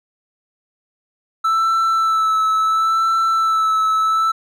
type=tone with vibrato; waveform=triangle; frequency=1318.5 Hz; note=E6; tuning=in tune; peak=-12 dBFS; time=1.44-4.32 s; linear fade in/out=10 ms; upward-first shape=sine; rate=0.72 Hz; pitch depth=22 cents each way; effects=none